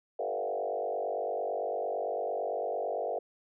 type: tone with frequency modulation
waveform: sine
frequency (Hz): 582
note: D5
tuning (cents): -16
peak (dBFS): -30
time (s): 0.19-3.19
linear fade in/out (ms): 5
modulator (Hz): 48.9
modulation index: 3.3
effects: none